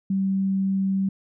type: tone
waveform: sine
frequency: 193.1 Hz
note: G3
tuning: 26 cents flat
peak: -20 dBFS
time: 0.1-1.09 s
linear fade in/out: 5 ms
effects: none